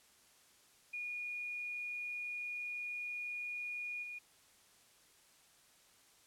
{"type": "tone with level steps", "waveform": "sine", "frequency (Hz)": 2442, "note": "D#7", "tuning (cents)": -33, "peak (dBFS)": [-39, -43], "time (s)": [0.93, 4.19], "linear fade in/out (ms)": 10, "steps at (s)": 4.02, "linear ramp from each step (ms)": 20, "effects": ["white hiss -66 dBFS RMS until 6.26 s", "low-pass 11000 Hz 12 dB/octave"]}